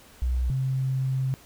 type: tone pair in turn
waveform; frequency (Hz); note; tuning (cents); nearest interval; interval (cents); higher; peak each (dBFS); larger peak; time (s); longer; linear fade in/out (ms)
sine; 62.5 / 131.94; B1 / C3; +21 / +15; octave + minor second; 1294; second; -22 / -23; first; 0.22-0.5 / 0.5-1.34; second; 0
effects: pink hiss -52 dBFS RMS until 1.45 s